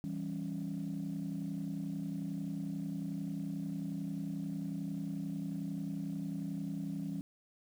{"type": "chord", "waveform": "sine", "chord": "C# diminished", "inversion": "first", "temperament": "equal", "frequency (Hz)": [164.81, 196, 277.2], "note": ["E3", "G3", "C#4"], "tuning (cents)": [0, 0, 0], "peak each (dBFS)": [-39, -39, -40], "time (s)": [0.04, 7.21], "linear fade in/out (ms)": 0, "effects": ["tanh soft clip ceiling -30 dBFS", "10-bit"]}